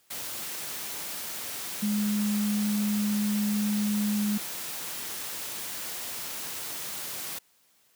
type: tone in noise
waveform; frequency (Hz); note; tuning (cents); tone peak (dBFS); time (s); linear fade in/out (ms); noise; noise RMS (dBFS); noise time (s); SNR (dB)
sine; 208.2; G#3; +5; -24; 1.82-4.38; 10; white; -36; 0.1-7.39; +9
effects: white hiss -65 dBFS RMS until 7.95 s + high-pass 100 Hz 12 dB/octave